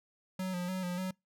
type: tone with vibrato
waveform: square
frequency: 182.2 Hz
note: F#3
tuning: 26 cents flat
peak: -34 dBFS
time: 0.39-1.11 s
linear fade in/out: 5 ms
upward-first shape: square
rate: 3.4 Hz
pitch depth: 40 cents each way
effects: noise-tail reverb RT60 0.2 s tail -26 dB re dry